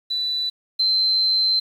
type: tone pair in turn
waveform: sine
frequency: 3976 / 4097 Hz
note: B7 / C8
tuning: +11 / -37 cents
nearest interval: minor second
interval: 52 cents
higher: second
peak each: -21 / -16 dBFS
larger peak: second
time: 0.1-0.5 / 0.79-1.6 s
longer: second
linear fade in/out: 10 ms
effects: 8-bit